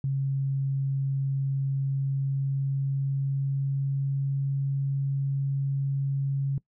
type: tone with pitch glide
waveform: sine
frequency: 136.5 to 137.77 Hz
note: C#3 to C#3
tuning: -26 to -10 cents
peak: -24 dBFS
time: 0.04-6.58 s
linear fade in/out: 2 ms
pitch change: +16 cents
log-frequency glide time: 1.66-4.39 s
effects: noise-tail reverb RT60 0.1 s tail -21 dB re dry